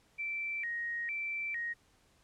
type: tone with vibrato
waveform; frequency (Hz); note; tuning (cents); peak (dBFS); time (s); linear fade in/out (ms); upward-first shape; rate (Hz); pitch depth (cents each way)
sine; 2093; C7; 0; -34; 0.18-1.74; 20; square; 1.1; 190
effects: pink hiss -68 dBFS RMS until 2.23 s + low-pass 10000 Hz 12 dB/octave